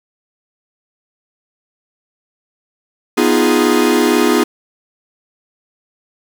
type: chord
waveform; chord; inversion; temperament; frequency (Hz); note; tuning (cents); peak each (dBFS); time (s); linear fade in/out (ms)
45% pulse; F half-diminished seventh; second; equal; 246.9 / 311.1 / 349.2 / 415.3; Cb4 / Eb4 / F4 / Ab4; 0 / 0 / 0 / 0; -16; 3.17-4.44; 10
effects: 7-bit